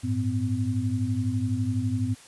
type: tone cluster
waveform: sine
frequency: 99.6 / 111.6 / 254.2 Hz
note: G2 / A2 / C4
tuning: +28 / +25 / -50 cents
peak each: -28 dBFS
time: 0.03-2.15 s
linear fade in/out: 20 ms
effects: white hiss -50 dBFS RMS until 2.27 s + resampled to 24000 Hz